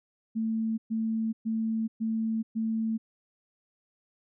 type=tone bursts; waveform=sine; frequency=222.9 Hz; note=A3; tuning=23 cents sharp; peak=-26 dBFS; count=5; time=0.35-2.98 s; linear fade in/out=20 ms; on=430 ms; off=120 ms; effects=none